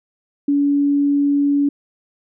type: tone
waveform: sine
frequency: 284.8 Hz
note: C#4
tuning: 47 cents sharp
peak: -13 dBFS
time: 0.48-1.69 s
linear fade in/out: 5 ms
effects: none